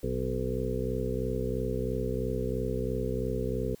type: harmonic tone with a mistuned harmonic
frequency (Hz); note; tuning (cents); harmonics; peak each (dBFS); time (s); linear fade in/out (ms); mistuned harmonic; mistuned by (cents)
63; B1; +35; 1 / 2 / 3 / 4 / 6 / 7 / 8; -35 / -35 / -38 / -37 / -37 / -34 / -37; 0.03-3.75; 5; 1; -150
effects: white hiss -59 dBFS RMS until 3.8 s